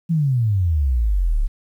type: exponential sweep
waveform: sine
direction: down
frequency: 172.2 to 32.7 Hz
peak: -15 dBFS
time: 0.09-1.48 s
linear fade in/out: 20 ms
effects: 9-bit